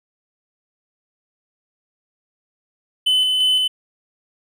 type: tone with tremolo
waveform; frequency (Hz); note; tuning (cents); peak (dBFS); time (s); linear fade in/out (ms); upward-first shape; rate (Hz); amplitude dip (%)
triangle; 3025; F#7; +38; -12; 3.06-3.68; 10; square; 2.9; 25
effects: none